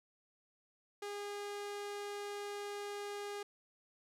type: tone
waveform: sawtooth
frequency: 408.3 Hz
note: G#4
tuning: 29 cents flat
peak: -37 dBFS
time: 1.02-3.43 s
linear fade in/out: 5 ms
effects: low-pass 11000 Hz 12 dB/octave + 13-bit